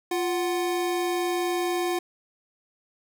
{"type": "tone pair together", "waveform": "square", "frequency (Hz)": [350, 741.6], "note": ["F4", "F#5"], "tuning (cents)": [4, 4], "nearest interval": "octave + minor second", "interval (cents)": 1300, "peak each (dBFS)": [-26, -31], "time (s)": [0.11, 1.99], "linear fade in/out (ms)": 5, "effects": []}